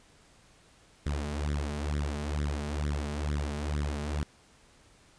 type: tone with flanger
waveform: sawtooth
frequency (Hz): 73.4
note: D2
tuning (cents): 0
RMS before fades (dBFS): -32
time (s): 1.06-4.23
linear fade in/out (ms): 0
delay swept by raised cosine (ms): 0.54 to 4.94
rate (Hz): 2.2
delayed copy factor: +0.9
effects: pink hiss -60 dBFS RMS until 5.18 s + resampled to 22050 Hz